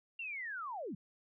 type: linear sweep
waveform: sine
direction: down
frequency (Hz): 2794 to 148.2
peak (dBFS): -39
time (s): 0.19-0.95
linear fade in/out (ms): 5
effects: none